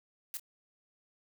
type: noise with echo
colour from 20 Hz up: blue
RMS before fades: -38 dBFS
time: 0.34-0.37 s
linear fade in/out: 0 ms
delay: 26 ms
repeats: 1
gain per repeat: -13 dB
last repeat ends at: 0.396 s
effects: none